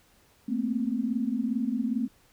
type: tone cluster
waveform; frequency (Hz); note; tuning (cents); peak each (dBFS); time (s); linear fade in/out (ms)
sine; 219.5 / 236.9 / 261.8; A3 / A#3 / C4; -4 / +28 / +1; -30; 0.48-2.08; 10
effects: pink hiss -62 dBFS RMS until 2.32 s